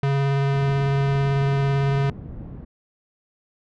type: tone with vibrato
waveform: square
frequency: 138.59 Hz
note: C#3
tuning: in tune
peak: -19 dBFS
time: 0.03-2.1 s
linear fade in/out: 2 ms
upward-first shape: sine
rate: 18 Hz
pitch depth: 11 cents each way
type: low-pass noise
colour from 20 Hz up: white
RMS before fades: -36 dBFS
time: 0.53-2.65 s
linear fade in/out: 10 ms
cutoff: 180 Hz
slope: 12 dB/octave
effects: low-pass 3000 Hz 12 dB/octave